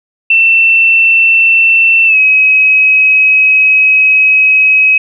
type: tone with pitch glide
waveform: sine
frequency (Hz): 2683 to 2547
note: E7 to D#7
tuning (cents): +30 to +40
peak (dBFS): -4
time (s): 0.3-4.98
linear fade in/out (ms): 5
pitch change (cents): -90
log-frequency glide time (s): 2.06-2.17
effects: none